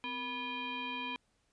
sine tone with frequency modulation, 1707 Hz, G#6, 47 cents sharp, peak -36 dBFS, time 0.04-1.16 s, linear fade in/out 0 ms, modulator 725 Hz, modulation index 2.1, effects pink hiss -75 dBFS RMS until 1.52 s + resampled to 22050 Hz

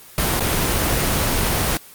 pink noise with dropouts, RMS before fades -19 dBFS, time 0.18-1.77 s, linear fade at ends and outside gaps 1 ms, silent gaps 0.396-0.406 s, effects white hiss -43 dBFS RMS until 1.94 s + Opus 24 kbps

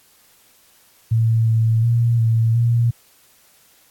sine tone with pitch steps, 113.4 / 112.6 / 117.5 / 113.6 / 117.8 Hz, A#2 / A2 / A#2 / A#2 / A#2, -47 / +40 / +14 / -44 / +19 cents, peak -13 dBFS, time 1.11-2.91 s, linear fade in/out 10 ms, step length 360 ms, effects white hiss -54 dBFS RMS until 3.9 s + AAC 64 kbps

